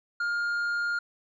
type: tone with tanh clipping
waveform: triangle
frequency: 1412 Hz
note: F6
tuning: 19 cents sharp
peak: -27 dBFS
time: 0.2-0.99 s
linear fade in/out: 5 ms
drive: 9 dB
effects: none